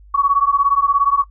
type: beating tone pair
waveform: sine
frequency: 1116 / 1133 Hz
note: C#6 / C#6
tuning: +11 / +37 cents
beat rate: 17 Hz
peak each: -15 dBFS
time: 0.14-1.24 s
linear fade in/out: 10 ms
effects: noise-tail reverb RT60 0.1 s tail -20 dB re dry + added 50 Hz sine -41 dBFS peak until 1.3 s